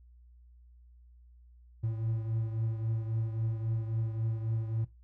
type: beating tone pair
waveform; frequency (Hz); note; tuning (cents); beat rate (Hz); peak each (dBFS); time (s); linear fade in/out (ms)
triangle; 111.5 / 115.2; A2 / A#2; +23 / -20; 3.7; -29 / -37; 1.83-4.85; 10
effects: noise-tail reverb RT60 0.2 s tail -17 dB re dry + added 60 Hz sine -54 dBFS peak until 5.03 s